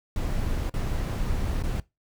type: noise with dropouts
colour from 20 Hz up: brown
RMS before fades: -27 dBFS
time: 0.16-1.8 s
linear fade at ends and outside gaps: 2 ms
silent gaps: 0.697-0.739 / 1.625-1.636 s
effects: noise-tail reverb RT60 0.2 s tail -20 dB re dry